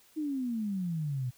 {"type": "exponential sweep", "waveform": "sine", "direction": "down", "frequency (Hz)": [317.2, 121], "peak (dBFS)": -30, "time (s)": [0.16, 1.31], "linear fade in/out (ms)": 20, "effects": ["white hiss -62 dBFS RMS until 1.37 s"]}